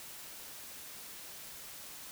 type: silence
effects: white hiss -48 dBFS RMS until 2.11 s